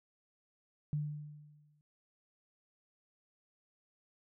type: tone with exponential decay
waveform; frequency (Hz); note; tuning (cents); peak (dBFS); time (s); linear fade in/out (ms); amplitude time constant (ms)
sine; 148.9; D3; +24; -30; 0.93-1.81; 0; 190
effects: none